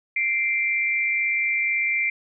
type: tone pair together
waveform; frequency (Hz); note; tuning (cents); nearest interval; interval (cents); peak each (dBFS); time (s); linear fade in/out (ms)
sine; 2093 / 2349; C7 / D7; 0 / 0; major second; 200; -23; 0.16-2.1; 5
effects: none